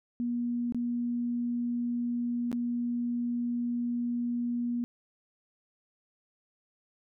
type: tone with dropouts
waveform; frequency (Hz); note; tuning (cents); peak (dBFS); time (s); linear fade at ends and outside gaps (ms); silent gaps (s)
sine; 240; B3; -49; -28; 0.2-4.84; 0; 0.723-0.746 / 2.516-2.528
effects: none